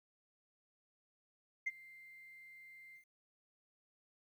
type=tone with ADSR envelope; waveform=sine; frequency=2093 Hz; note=C7; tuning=in tune; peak=-31 dBFS; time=1.66-3.05 s; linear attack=13 ms; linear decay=31 ms; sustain=-23 dB; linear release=98 ms; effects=tanh soft clip ceiling -30 dBFS + 12-bit